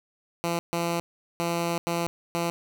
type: tone bursts at uneven times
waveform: 10% pulse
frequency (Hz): 170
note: F3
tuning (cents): -46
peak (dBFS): -17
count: 5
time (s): 0.44-0.59 / 0.73-1 / 1.4-1.78 / 1.87-2.07 / 2.35-2.5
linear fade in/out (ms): 0
effects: none